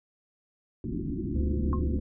white low-pass noise, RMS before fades -32 dBFS, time 0.84-1.99 s, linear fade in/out 2 ms, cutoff 360 Hz, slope 96 dB/octave
harmonic tone, 72.5 Hz, D2, 22 cents flat, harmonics 1 / 3 / 5 / 7, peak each -27 / -36 / -40 / -48 dBFS, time 1.35-2 s, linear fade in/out 10 ms
sine tone with exponential decay, 1071 Hz, C6, 40 cents sharp, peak -28 dBFS, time 1.73-1.82 s, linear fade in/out 1 ms, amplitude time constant 19 ms
effects none

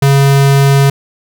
square tone, 138.59 Hz, C#3, in tune, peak -6 dBFS, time 0.02-0.9 s, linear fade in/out 5 ms, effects none

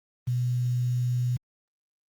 sine tone with quantisation, 123.47 Hz, B2, in tune, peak -23 dBFS, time 0.27-1.37 s, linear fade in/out 10 ms, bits 8, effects Opus 24 kbps

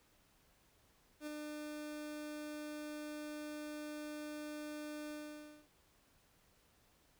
30% pulse tone with ADSR envelope, 300 Hz, D4, 37 cents sharp, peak -38 dBFS, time 1.2-5.68 s, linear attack 69 ms, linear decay 10 ms, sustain -3 dB, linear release 570 ms, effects pink hiss -71 dBFS RMS until 7.19 s

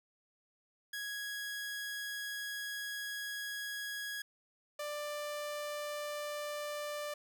sawtooth tone pair in turn, 1661.2 / 591.1 Hz, G#6 / D5, 0 / +11 cents, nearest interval octave + tritone, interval 1789 cents, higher first, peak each -35 / -34 dBFS, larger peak second, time 0.93-4.22 / 4.79-7.14 s, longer first, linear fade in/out 5 ms, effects none

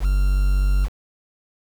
triangle tone with quantisation, 47.97 Hz, G1, 37 cents flat, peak -13 dBFS, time 0-0.89 s, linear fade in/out 50 ms, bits 6, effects none

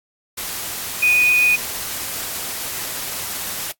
sine tone in noise, 2477 Hz, D#7, 8 cents flat, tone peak -12 dBFS, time 1.02-1.56 s, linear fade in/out 10 ms, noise white, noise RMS -27 dBFS, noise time 0.37-3.72 s, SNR +12 dB, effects noise-tail reverb RT60 0.1 s tail -20 dB re dry + AAC 64 kbps

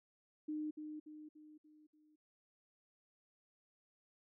sine tone with echo, 305.1 Hz, D#4, 34 cents flat, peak -38 dBFS, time 0.48-0.71 s, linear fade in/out 10 ms, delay 290 ms, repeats 5, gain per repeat -6 dB, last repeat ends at 2.16 s, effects none

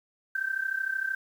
sine tone with amplitude modulation, 1559 Hz, G6, 10 cents flat, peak -24 dBFS, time 0.35-1.15 s, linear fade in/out 5 ms, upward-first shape sine, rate 33.1 Hz, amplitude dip 80%, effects 9-bit

